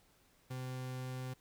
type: tone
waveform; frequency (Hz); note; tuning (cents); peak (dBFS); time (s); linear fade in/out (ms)
40% pulse; 128.4; C3; -32; -39; 0.5-1.34; 10
effects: pink hiss -69 dBFS RMS until 1.4 s

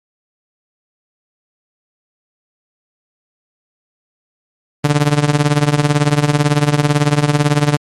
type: tone with tremolo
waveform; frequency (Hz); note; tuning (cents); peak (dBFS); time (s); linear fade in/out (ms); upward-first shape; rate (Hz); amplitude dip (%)
sawtooth; 146.83; D3; 0; -3; 4.84-7.77; 5; triangle; 18; 90
effects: low-pass 10000 Hz 12 dB/octave + MP3 64 kbps

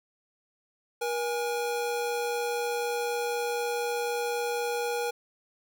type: tone pair together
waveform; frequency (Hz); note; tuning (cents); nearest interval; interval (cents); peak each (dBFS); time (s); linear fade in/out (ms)
square; 477.6 / 824; A#4 / G#5; +42 / -14; major sixth; 944; -30 / -34; 1.01-5.11; 10
effects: none

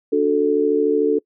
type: chord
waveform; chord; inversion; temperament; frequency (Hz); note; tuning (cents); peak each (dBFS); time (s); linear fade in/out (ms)
sine; D major; none; just; 293.7 / 367.1 / 440.5; D4 / F#4 / A4; 0 / -14 / +2; -20 / -22 / -16; 0.12-1.19; 10
effects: noise-tail reverb RT60 0.1 s tail -24 dB re dry

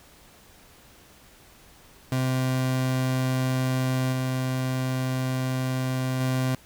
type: tone with level steps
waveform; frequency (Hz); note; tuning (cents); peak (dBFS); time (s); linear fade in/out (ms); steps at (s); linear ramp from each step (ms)
30% pulse; 129.5; C3; -17; -20 / -22 / -20; 2.12-6.55; 2; 4.12 / 6.2; 10
effects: pink hiss -53 dBFS RMS until 6.65 s

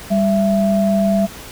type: tone pair together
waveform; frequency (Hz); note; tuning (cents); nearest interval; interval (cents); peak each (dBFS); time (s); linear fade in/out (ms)
sine; 197.77 / 666; G3 / E5; +16 / +18; octave + major sixth; 2102; -14 / -17; 0.1-1.27; 20
effects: pink hiss -35 dBFS RMS until 1.51 s

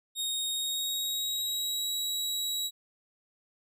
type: tone with pitch glide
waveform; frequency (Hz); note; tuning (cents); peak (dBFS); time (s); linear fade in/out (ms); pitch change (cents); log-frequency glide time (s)
sawtooth; 3729 to 3874; A#7 to B7; 0 to -34; -27; 0.15-2.71; 50; +66; 0.5-1.91
effects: none

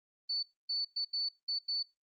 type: tone bursts at uneven times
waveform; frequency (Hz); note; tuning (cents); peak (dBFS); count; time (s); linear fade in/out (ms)
sine; 4487; C#8; +20; -31; 6; 0.29-0.43 / 0.69-0.85 / 0.96-1.05 / 1.13-1.29 / 1.48-1.59 / 1.68-1.83; 10
effects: noise-tail reverb RT60 0.2 s tail -20 dB re dry + Opus 24 kbps

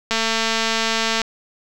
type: click train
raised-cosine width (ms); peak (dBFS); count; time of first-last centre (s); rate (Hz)
0.2; -3; 250; 0.11-1.217; 225
effects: none

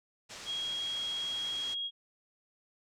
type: low-pass noise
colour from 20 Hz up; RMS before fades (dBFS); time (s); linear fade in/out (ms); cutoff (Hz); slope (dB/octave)
white; -47; 0.29-1.75; 20; 6800; 24
type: tone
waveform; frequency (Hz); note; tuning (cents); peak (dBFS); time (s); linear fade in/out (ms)
sine; 3282; G#7; -21; -33; 0.45-1.91; 50
effects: none

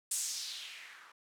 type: noise with low-pass filter sweep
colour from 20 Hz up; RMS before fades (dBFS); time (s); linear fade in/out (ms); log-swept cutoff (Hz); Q
violet; -41; 0.11-1.12; 5; 9000 to 1200; 2.5
effects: none

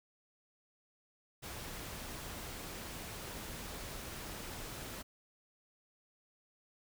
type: noise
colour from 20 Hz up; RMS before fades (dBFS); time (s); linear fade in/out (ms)
pink; -45; 1.42-5.03; 20
effects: none

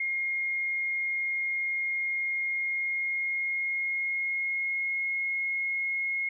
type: tone with pitch glide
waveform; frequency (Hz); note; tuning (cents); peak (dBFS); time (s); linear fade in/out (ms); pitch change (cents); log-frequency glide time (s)
sine; 2139 to 2159; C7 to C#7; +38 to -46; -27; 0-6.29; 5; +16; 2.42-5.06
effects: none

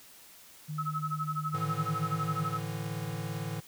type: tone with pitch glide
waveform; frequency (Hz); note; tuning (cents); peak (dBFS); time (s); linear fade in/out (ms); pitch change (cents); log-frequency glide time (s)
sine; 152.9 to 156.84; D#3 to D#3; -30 to +14; -34; 0.68-2.45; 20; +44; 1.47-2.06
type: tone with tremolo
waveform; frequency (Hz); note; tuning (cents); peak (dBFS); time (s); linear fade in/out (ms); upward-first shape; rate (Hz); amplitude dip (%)
sine; 1291; E6; -37; -29; 0.78-2.6; 5; sine; 12; 100
type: chord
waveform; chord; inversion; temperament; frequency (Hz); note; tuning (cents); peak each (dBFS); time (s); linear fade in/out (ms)
square; A suspended fourth; none; equal; 110 / 146.83 / 164.81; A2 / D3 / E3; 0 / 0 / 0; -39; 1.53-3.61; 20
effects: white hiss -54 dBFS RMS until 3.67 s

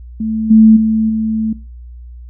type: tone with level steps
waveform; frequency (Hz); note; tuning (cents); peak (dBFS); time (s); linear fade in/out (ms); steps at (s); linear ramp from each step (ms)
sine; 220; A3; 0; -15 / -3 / -11 / -14; 0.2-1.53; 5; 0.5 / 0.76 / 1.09; 10
effects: noise-tail reverb RT60 0.3 s tail -19 dB re dry + added 60 Hz sine -30 dBFS peak until 2.29 s

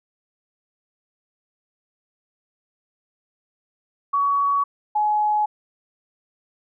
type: tone pair in turn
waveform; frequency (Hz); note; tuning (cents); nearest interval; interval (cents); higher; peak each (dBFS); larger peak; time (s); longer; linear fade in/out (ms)
sine; 1127 / 844.3; C#6 / G#5; +28 / +28; perfect fourth; 500; first; -17; neither; 4.13-4.64 / 4.95-5.46; neither; 10
effects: none

